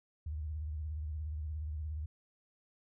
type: tone with vibrato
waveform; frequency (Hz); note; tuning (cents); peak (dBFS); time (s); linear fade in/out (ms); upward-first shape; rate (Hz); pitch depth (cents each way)
sine; 76.5; D#2; -29; -36; 0.26-2.06; 5; sine; 17; 110
effects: none